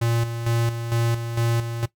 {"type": "tone with tremolo", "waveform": "square", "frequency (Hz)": 116.54, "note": "A#2", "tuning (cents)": 0, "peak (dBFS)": -20, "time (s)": [0.01, 1.86], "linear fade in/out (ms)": 10, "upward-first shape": "square", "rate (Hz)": 2.2, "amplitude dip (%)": 60, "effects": ["noise-tail reverb RT60 0.1 s tail -17 dB re dry"]}